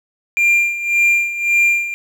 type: tone with tremolo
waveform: triangle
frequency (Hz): 2389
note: D7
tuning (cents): +29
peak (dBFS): -8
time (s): 0.37-1.94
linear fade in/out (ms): 0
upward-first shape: sine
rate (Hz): 1.8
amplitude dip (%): 75
effects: none